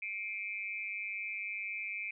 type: tone with amplitude modulation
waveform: sine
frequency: 2349 Hz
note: D7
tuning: in tune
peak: -32 dBFS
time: 0.02-2.11 s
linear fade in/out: 5 ms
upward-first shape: sine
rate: 202 Hz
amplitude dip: 100%
effects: none